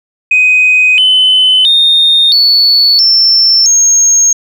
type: tone with pitch steps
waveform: sine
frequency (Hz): 2506 / 3032 / 3669 / 4439 / 5372 / 6500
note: D#7 / F#7 / A#7 / C#8 / E8 / G#8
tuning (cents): +12 / +42 / -28 / +2 / +32 / -38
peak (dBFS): -3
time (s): 0.31-4.33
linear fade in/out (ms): 5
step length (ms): 670
effects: tanh soft clip ceiling 0 dBFS